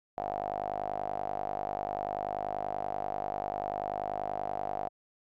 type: tone with band-pass filter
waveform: sawtooth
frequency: 50.3 Hz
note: G1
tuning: 45 cents sharp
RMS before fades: -35 dBFS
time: 0.17-4.89 s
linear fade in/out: 10 ms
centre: 720 Hz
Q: 8.8
effects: none